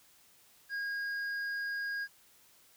triangle tone with hard clipping, 1632 Hz, G#6, 31 cents flat, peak -35 dBFS, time 0.69-2.08 s, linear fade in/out 50 ms, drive 8 dB, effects white hiss -63 dBFS RMS until 2.76 s

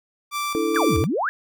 sawtooth tone with tremolo, 1171 Hz, D6, 5 cents flat, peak -20 dBFS, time 0.31-1.07 s, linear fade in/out 50 ms, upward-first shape square, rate 2.3 Hz, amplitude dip 50%
sine chord, D suspended second, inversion none, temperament just, 293.7 / 330.4 / 440.5 Hz, D4 / E4 / A4, 0 / +4 / +2 cents, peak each -28 / -23 / -23 dBFS, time 0.55-1.04 s, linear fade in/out 0 ms
sine exponential two-way sweep, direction down then up, 1760 to 72.3 to 1760 Hz, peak -20 dBFS, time 0.76-1.29 s, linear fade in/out 0 ms, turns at 0.98 s
effects none

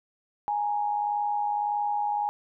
sine tone pair together, 830.6 / 932.3 Hz, G#5 / A#5, 0 / 0 cents, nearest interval major second, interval 200 cents, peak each -25 / -34 dBFS, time 0.48-2.29 s, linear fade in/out 0 ms, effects none

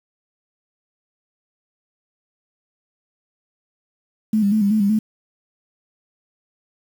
sine tone with vibrato, 208.5 Hz, G#3, 7 cents sharp, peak -14 dBFS, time 4.33-4.99 s, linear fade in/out 5 ms, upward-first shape square, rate 5.3 Hz, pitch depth 68 cents each way, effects 7-bit

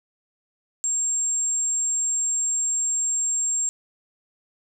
sine tone, 7459 Hz, A#8, in tune, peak -21 dBFS, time 0.84-3.69 s, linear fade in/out 0 ms, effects none

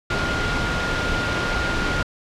sine tone in noise, 1416 Hz, F6, 23 cents sharp, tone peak -26 dBFS, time 0.1-2.03 s, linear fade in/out 5 ms, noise pink, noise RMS -23 dBFS, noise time 0.1-2.03 s, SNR -6 dB, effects low-pass 4000 Hz 12 dB/octave

